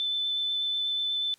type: tone with vibrato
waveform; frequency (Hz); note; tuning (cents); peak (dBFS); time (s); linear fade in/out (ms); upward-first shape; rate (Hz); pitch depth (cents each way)
sine; 3520; A7; 0; -26; 0-1.34; 0; sine; 8.2; 9
effects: white hiss -62 dBFS RMS until 1.38 s + low-pass 11000 Hz 12 dB/octave